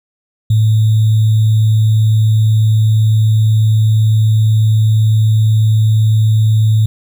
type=tone with sample-and-hold; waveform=sine; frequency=109 Hz; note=A2; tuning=16 cents flat; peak=-7 dBFS; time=0.5-6.86 s; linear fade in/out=5 ms; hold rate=3675 Hz; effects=none